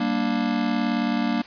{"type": "chord", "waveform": "square", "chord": "G minor", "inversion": "none", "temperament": "just", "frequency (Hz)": [196, 235.2, 294], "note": ["G3", "Bb3", "D4"], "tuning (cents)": [0, 16, 2], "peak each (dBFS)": [-29, -24, -28], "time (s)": [0, 1.42], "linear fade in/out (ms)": 5, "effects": ["white hiss -44 dBFS RMS until 1.46 s", "resampled to 11025 Hz"]}